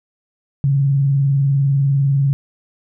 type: tone with vibrato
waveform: sine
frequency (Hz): 138.59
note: C#3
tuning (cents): 0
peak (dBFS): -12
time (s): 0.64-2.33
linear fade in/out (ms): 0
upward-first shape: triangle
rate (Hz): 20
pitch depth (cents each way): 98
effects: none